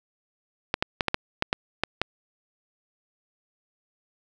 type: clicks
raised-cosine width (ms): 0.3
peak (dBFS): -6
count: 9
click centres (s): 0.741 / 0.825 / 1.008 / 1.083 / 1.144 / 1.424 / 1.529 / 1.836 / 2.016
effects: none